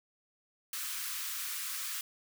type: high-pass noise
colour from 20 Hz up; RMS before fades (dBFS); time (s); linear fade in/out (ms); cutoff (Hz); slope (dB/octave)
white; -38; 0.73-2.01; 2; 1100; 48
effects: none